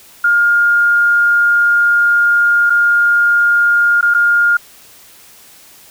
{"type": "tone with dropouts", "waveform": "sine", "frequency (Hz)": 1414, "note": "F6", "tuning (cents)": 21, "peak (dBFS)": -8, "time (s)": [0.24, 4.57], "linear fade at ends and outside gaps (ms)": 5, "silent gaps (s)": [[2.698, 2.702], [4.011, 4.026], [4.14, 4.146]], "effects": ["white hiss -42 dBFS RMS until 5.9 s"]}